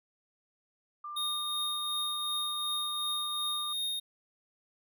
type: tone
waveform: sine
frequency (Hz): 1190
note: D6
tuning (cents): +22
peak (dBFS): -38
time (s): 1.04-3.73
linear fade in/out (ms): 5
type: tone with tremolo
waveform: square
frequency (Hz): 3700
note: A#7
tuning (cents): -14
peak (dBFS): -31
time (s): 1.16-4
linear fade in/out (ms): 10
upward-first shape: triangle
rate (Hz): 2.7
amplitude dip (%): 35
effects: none